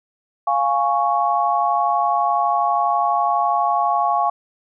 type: chord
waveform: sine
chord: Db major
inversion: first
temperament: equal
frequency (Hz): 698.5 / 830.6 / 1108.7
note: F5 / Ab5 / Db6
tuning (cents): 0 / 0 / 0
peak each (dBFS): -20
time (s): 0.47-4.3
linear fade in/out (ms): 5
effects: none